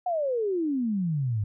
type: exponential sweep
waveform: sine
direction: down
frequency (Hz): 740 to 99.3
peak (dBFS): -24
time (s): 0.06-1.44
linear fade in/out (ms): 5
effects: none